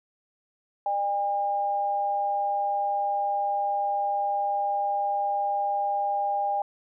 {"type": "tone pair together", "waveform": "sine", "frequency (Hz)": [601.3, 807], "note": ["D5", "G#5"], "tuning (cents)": [41, -50], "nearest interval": "perfect fourth", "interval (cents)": 509, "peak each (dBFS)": [-32, -24], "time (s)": [0.86, 6.62], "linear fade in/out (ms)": 2, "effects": []}